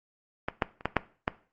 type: clicks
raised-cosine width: 0.5 ms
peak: -13 / -8 / -29 / -10 / -6 / -9 dBFS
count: 6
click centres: 0.485 / 0.622 / 0.809 / 0.856 / 0.967 / 1.279 s
effects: noise-tail reverb RT60 0.4 s tail -17 dB re dry + Opus 32 kbps